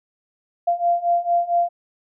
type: beating tone pair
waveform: sine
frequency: 690 / 694.4 Hz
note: F5 / F5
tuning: -21 / -10 cents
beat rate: 4.4 Hz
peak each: -21 / -19 dBFS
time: 0.67-1.69 s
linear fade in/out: 10 ms
effects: none

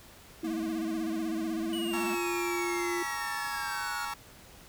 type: tone with pitch glide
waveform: sine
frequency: 323.5 to 348.7 Hz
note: E4 to F4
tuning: -32 to -3 cents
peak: -31 dBFS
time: 0.43-3.03 s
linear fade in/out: 5 ms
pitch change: +129 cents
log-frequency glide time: 1.57-2.1 s
type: tone with vibrato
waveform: square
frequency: 223.9 Hz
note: A3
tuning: 30 cents sharp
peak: -36 dBFS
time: 0.44-2.15 s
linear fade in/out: 5 ms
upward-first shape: sine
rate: 16 Hz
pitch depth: 130 cents each way
type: exponential sweep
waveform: square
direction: down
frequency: 2968 to 1407 Hz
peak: -37 dBFS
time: 1.73-4.05 s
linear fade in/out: 2 ms
type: chord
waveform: 35% pulse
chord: A# half-diminished seventh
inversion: third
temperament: just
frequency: 839.1 / 932.3 / 1118.8 / 1342.6 Hz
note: G#5 / A#5 / C#6 / E6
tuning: +18 / 0 / +16 / +31 cents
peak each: -38 dBFS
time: 1.93-4.14 s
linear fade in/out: 5 ms
effects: pink hiss -53 dBFS RMS until 4.68 s

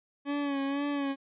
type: tone with vibrato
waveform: 40% pulse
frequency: 281.2 Hz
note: C#4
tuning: 25 cents sharp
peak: -28 dBFS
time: 0.25-1.16 s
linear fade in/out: 50 ms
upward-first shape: sine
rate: 2 Hz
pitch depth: 45 cents each way
effects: resampled to 8000 Hz

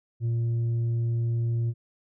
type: tone with tanh clipping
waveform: sine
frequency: 116.54 Hz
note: A#2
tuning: in tune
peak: -24 dBFS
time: 0.2-1.74 s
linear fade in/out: 50 ms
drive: 3 dB
effects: none

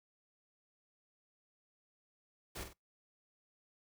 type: noise with echo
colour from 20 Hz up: pink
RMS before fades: -44 dBFS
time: 2.55-2.64 s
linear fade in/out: 10 ms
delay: 47 ms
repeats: 2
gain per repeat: -7 dB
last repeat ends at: 2.734 s
effects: noise-tail reverb RT60 0.2 s tail -25 dB re dry

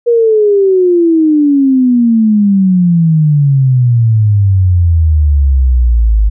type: exponential sweep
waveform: sine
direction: down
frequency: 480 to 51 Hz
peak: -5 dBFS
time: 0.06-6.3 s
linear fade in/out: 20 ms
effects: none

